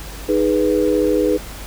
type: chord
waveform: sine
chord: G# minor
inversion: second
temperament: equal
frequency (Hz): 311.1 / 415.3 / 493.9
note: D#4 / G#4 / B4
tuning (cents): 0 / 0 / 0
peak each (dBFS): -18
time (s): 0.28-1.38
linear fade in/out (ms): 20
effects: added 50 Hz sine -33 dBFS peak until 1.66 s + pink hiss -35 dBFS RMS until 1.66 s